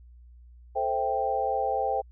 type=chord; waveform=sine; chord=A minor seventh; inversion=none; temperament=equal; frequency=440 / 523.3 / 659.3 / 784 Hz; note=A4 / C5 / E5 / G5; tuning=0 / 0 / 0 / 0 cents; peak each=-33 / -30 / -33 / -27 dBFS; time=0.75-2.02 s; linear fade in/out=20 ms; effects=added 60 Hz sine -48 dBFS peak until 2.11 s